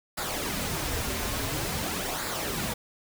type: noise with flanger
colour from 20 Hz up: pink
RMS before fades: -31 dBFS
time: 0.17-2.74 s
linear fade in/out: 10 ms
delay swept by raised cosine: 0.33 to 6.23 ms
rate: 0.48 Hz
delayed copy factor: -0.55
effects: none